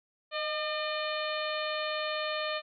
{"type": "harmonic tone with a mistuned harmonic", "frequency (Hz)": 604, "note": "D5", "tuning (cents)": 48, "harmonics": [1, 2, 3, 4, 5, 6, 7], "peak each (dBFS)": [-34, -37, -39, -40, -41, -42, -42], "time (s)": [0.31, 2.62], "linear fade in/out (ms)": 50, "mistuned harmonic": 1, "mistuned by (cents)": 35, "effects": []}